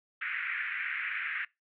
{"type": "band-pass noise", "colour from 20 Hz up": "pink", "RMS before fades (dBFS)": -35, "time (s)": [0.21, 1.45], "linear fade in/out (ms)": 5, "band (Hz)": [1500, 2400], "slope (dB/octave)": 48, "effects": ["noise-tail reverb RT60 0.2 s tail -22 dB re dry"]}